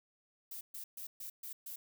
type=noise bursts; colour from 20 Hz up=violet; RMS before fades=-45 dBFS; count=6; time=0.51-1.76 s; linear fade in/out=5 ms; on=100 ms; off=130 ms; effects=none